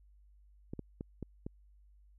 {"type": "clicks", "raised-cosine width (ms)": 3, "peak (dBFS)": -27, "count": 5, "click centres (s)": [0.735, 0.793, 1.009, 1.227, 1.465], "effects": ["added 50 Hz sine -59 dBFS peak until 2.18 s"]}